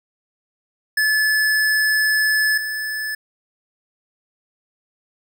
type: tone pair in turn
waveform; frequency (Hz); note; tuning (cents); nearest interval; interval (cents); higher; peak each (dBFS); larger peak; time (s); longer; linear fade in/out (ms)
square; 1727 / 1734; A6 / A6; -33 / -26; unison; 7; second; -16 / -24; first; 0.97-2.58 / 2.58-3.15; first; 5
effects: none